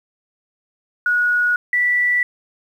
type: tone pair in turn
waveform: sine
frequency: 1456 / 1963 Hz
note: F#6 / B6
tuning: -28 / -11 cents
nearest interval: perfect fourth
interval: 517 cents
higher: second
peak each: -14 dBFS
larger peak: neither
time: 1.06-1.56 / 1.73-2.23 s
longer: neither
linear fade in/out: 2 ms
effects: 8-bit

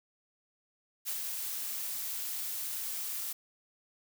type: noise with ADSR envelope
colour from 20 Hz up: blue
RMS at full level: -34 dBFS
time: 1.05-3.33 s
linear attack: 37 ms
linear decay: 68 ms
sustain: -3 dB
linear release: 7 ms
effects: none

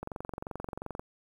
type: click train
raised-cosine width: 1 ms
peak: -23 dBFS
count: 23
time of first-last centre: 0.03-0.995 s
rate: 22.8 Hz
effects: 9-bit

